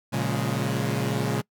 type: chord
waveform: sawtooth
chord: Bb minor seventh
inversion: none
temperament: equal with one note detuned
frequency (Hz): 116.54 / 138.59 / 178.28 / 207.7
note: Bb2 / Db3 / F3 / Ab3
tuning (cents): 0 / 0 / +36 / 0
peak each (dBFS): -25 / -24 / -28 / -27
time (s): 0.12-1.42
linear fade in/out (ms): 20
effects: noise-tail reverb RT60 0.1 s tail -24 dB re dry